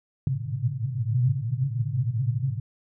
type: band-pass noise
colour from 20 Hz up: pink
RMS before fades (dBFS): -26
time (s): 0.27-2.6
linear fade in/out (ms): 2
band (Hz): 110 to 140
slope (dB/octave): 96
effects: none